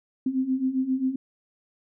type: beating tone pair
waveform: sine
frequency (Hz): 256.3 / 263.8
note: C4 / C4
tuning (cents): -36 / +14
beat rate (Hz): 7.5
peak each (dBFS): -28 / -24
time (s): 0.26-1.16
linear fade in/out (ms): 5
effects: none